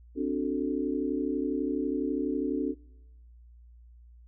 sine chord, D dominant seventh, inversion third, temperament equal, 261.6 / 293.7 / 370 / 440 Hz, C4 / D4 / F#4 / A4, 0 / 0 / 0 / 0 cents, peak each -32 / -30 / -34 / -35 dBFS, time 0.15-2.75 s, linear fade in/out 50 ms, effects noise-tail reverb RT60 1.0 s tail -26 dB re dry + added 59 Hz sine -50 dBFS peak until 4.27 s

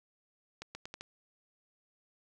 accelerating click train, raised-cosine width 0.2 ms, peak -25 dBFS, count 5, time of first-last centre 0.62-1.01 s, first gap 130 ms, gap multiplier 0.81, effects none

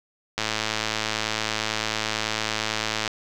click train, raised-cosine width 0.2 ms, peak -7 dBFS, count 295, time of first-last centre 0.38-3.077 s, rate 109 Hz, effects none

